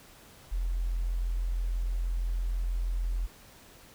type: tone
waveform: sine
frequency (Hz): 43.1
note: F1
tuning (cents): -22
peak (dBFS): -27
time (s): 0.51-3.27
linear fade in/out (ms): 20
effects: pink hiss -54 dBFS RMS until 3.94 s